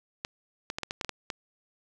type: clicks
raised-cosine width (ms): 0.2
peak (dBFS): -15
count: 9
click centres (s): 0.249 / 0.701 / 0.785 / 0.833 / 0.909 / 1.012 / 1.047 / 1.093 / 1.302
effects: none